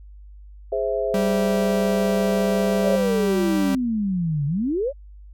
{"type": "chord", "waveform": "sine", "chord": "Ab augmented", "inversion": "none", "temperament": "equal", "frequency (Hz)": [415.3, 523.3, 659.3], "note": ["Ab4", "C5", "E5"], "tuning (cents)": [0, 0, 0], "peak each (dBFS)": -25, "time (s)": [0.72, 2.96], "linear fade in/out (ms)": 5}
{"type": "tone", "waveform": "45% pulse", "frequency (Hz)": 194.9, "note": "G3", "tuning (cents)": -10, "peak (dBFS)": -21, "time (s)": [1.14, 3.75], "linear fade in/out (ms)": 2}
{"type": "exponential two-way sweep", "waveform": "sine", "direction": "down then up", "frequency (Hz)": [599, 138.59, 599], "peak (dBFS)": -20, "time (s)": [2.83, 4.93], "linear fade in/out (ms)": 50, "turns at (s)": 4.46}
{"effects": ["added 50 Hz sine -40 dBFS peak until 5.33 s"]}